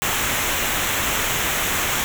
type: noise with comb filter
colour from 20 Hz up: pink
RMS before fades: -22 dBFS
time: 0.02-2.04 s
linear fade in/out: 0 ms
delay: 0.21 ms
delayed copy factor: -0.6
effects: none